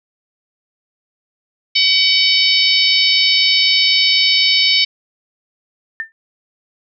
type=harmonic tone; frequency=756 Hz; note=F#5; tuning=37 cents sharp; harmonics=3 / 4 / 5 / 6 / 7; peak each=-17 / -17 / -17 / -17 / -17 dBFS; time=1.75-4.85 s; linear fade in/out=10 ms
type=tone with exponential decay; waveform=sine; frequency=1792 Hz; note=A6; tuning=31 cents sharp; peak=-16 dBFS; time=6-6.12 s; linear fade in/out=0 ms; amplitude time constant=24 ms
effects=none